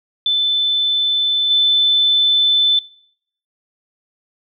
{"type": "tone with level steps", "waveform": "sine", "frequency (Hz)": 3520, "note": "A7", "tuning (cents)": 0, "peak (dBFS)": [-13, -10], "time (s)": [0.26, 2.79], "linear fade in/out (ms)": 2, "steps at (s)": 1.5, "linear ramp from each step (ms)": 10, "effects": ["noise-tail reverb RT60 0.7 s tail -24 dB re dry"]}